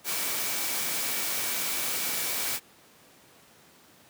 sine tone in noise, 2292 Hz, D7, 43 cents flat, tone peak -41 dBFS, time 0.04-2.6 s, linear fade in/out 50 ms, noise white, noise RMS -30 dBFS, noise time 0.04-2.6 s, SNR -14 dB, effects pink hiss -56 dBFS RMS until 4.09 s + high-pass 150 Hz 12 dB/octave

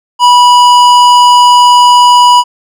sine tone with hard clipping, 979 Hz, B5, 15 cents flat, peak -3 dBFS, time 0.19-2.44 s, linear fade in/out 50 ms, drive 13 dB, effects none

